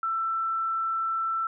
sine tone, 1334 Hz, E6, 20 cents sharp, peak -25 dBFS, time 0.03-1.47 s, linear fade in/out 2 ms, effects none

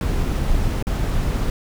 brown noise with dropouts, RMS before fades -20 dBFS, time 0.01-1.5 s, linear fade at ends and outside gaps 1 ms, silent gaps 0.826-0.869 s, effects none

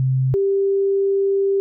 sine tone pair in turn, 130.81 / 393.5 Hz, C3 / G4, 0 / +7 cents, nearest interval octave + perfect fifth, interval 1907 cents, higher second, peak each -15 dBFS, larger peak neither, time 0-0.34 / 0.34-1.6 s, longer second, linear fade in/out 0 ms, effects none

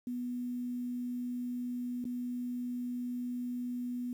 sine tone with dropouts, 245.5 Hz, B3, 10 cents flat, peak -34 dBFS, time 0.07-4.13 s, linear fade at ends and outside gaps 2 ms, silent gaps 2.042-2.052 s, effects 10-bit

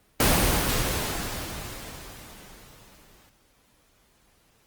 pink noise with exponential decay, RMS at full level -18 dBFS, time 0.2-3.29 s, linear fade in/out 2 ms, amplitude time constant 670 ms, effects pink hiss -63 dBFS RMS until 4.66 s + Opus 24 kbps

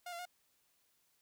sawtooth tone with pitch steps, 711 / 686 / 715 Hz, F5 / F5 / F5, +31 / -31 / +41 cents, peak -39 dBFS, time 0.06-0.255 s, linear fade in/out 5 ms, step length 65 ms, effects white hiss -75 dBFS RMS until 1.21 s

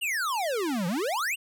square exponential two-way sweep, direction down then up, 2960 to 164.81 to 2960 Hz, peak -27 dBFS, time 0.01-1.36 s, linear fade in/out 20 ms, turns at 0.87 s, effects none

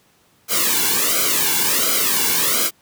white noise with flanger, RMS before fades -18 dBFS, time 0.48-2.71 s, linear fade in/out 50 ms, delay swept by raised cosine 1.1 to 1.61 ms, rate 1.4 Hz, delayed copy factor -0.95, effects pink hiss -57 dBFS RMS until 2.81 s + high-pass 100 Hz 12 dB/octave

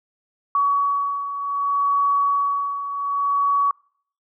sine beating tone pair, 1129 / 1129.65 Hz, C#6 / C#6, +31 / +32 cents, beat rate 0.65 Hz, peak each -19 / -25 dBFS, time 0.55-3.71 s, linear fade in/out 2 ms, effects noise-tail reverb RT60 0.6 s tail -26 dB re dry

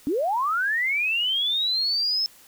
sine linear sweep, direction up, 257.9 to 5274 Hz, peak -21 dBFS, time 0.07-2.26 s, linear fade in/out 0 ms, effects white hiss -52 dBFS RMS until 2.47 s

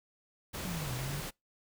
pink noise, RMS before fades -40 dBFS, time 0.53-1.31 s, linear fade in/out 20 ms
sine linear two-way sweep, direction down then up, 189 to 123.47 to 148.7 Hz, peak -36 dBFS, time 0.65-1.2 s, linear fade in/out 0 ms, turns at 0.94 s
effects noise-tail reverb RT60 0.2 s tail -26 dB re dry

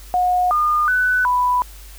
sine tone with pitch steps, 724 / 1215 / 1497 / 991 Hz, F#5 / D#6 / F#6 / B5, -38 / -42 / +20 / +6 cents, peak -14 dBFS, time 0.14-1.62 s, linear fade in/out 0 ms, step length 370 ms, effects added 50 Hz sine -37 dBFS peak until 1.98 s + white hiss -44 dBFS RMS until 1.98 s

